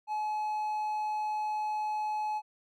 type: tone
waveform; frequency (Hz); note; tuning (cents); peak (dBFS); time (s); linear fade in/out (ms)
triangle; 852; G#5; +44; -28; 0.07-2.42; 50
effects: none